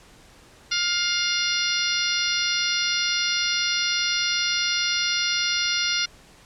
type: harmonic tone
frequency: 705 Hz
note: F5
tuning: 16 cents sharp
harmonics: 2 / 3 / 4 / 5 / 6 / 7 / 8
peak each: -29 / -29 / -29 / -29 / -29 / -29 / -29 dBFS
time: 0.71-6.06 s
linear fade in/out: 10 ms
effects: pink hiss -51 dBFS RMS until 6.45 s + low-pass 9000 Hz 12 dB/octave